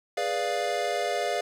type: chord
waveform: square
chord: G# diminished seventh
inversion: none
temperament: equal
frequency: 415.3 / 493.9 / 587.3 / 698.5 Hz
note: G#4 / B4 / D5 / F5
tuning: 0 / 0 / 0 / 0 cents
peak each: -34 / -34 / -32 / -30 dBFS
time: 0.17-1.41 s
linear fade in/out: 5 ms
effects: low-pass 8000 Hz 12 dB/octave + 9-bit